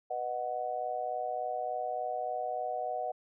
sine chord, B major, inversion none, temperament just, 493.9 / 617.4 / 740.8 Hz, B4 / D#5 / F#5, 0 / -14 / +2 cents, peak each -40 / -37 / -34 dBFS, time 0.1-3.12 s, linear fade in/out 10 ms, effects none

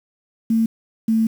sine tone pair in turn, 225.6 / 223.3 Hz, A3 / A3, +44 / +26 cents, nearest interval unison, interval 18 cents, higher first, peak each -14 dBFS, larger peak neither, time 0.5-0.66 / 1.08-1.27 s, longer second, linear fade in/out 5 ms, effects 7-bit

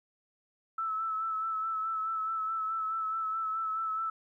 sine tone with vibrato, 1311 Hz, E6, 10 cents flat, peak -30 dBFS, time 0.78-4.1 s, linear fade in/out 5 ms, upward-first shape sine, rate 4.7 Hz, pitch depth 27 cents each way, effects 12-bit

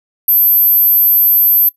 sine tone, 12290 Hz, G9, 35 cents flat, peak -7 dBFS, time 0.28-1.69 s, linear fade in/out 5 ms, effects noise-tail reverb RT60 0.1 s tail -17 dB re dry

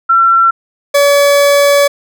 sine / 40% pulse tone pair in turn, 1354 / 569.3 Hz, E6 / C#5, +46 / +46 cents, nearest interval octave + minor third, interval 1500 cents, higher first, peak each -5 dBFS, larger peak neither, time 0.09-0.51 / 0.94-1.88 s, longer second, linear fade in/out 10 ms, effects none

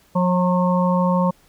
harmonic tone with a mistuned harmonic, 180 Hz, F#3, 47 cents flat, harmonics 1 / 3 / 5 / 6, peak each -17 / -22 / -24 / -25 dBFS, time 0.15-1.31 s, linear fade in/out 10 ms, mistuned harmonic 5, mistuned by +25 cents, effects pink hiss -56 dBFS RMS until 1.48 s

